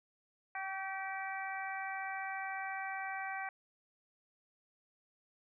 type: harmonic tone with a mistuned harmonic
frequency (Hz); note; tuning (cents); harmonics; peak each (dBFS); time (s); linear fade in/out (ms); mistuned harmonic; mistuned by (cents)
386; G4; -27; 2 / 3 / 4 / 5 / 6; -41 / -48 / -44 / -45 / -46; 0.55-3.49; 2; 3; -25
effects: none